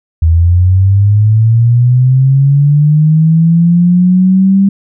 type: linear sweep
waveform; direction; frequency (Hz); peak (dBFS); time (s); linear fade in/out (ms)
sine; up; 79.7 to 197.7; -4; 0.22-4.69; 5
effects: none